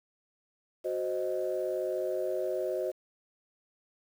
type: chord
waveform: sine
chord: C diminished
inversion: second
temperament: equal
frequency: 370 / 523.3 / 622.3 Hz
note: Gb4 / C5 / Eb5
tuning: 0 / 0 / 0 cents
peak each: -33 dBFS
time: 0.84-2.92 s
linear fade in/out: 20 ms
effects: tanh soft clip ceiling -21 dBFS + 9-bit